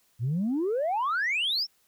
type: exponential sweep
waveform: sine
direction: up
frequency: 109 to 5588 Hz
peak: -23 dBFS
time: 0.19-1.67 s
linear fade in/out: 50 ms
effects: tanh soft clip ceiling -22 dBFS + white hiss -67 dBFS RMS until 1.87 s